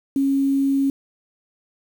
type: tone with quantisation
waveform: sine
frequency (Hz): 274.2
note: C#4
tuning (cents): -19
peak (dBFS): -16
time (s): 0.16-0.9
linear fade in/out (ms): 2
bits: 7
effects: none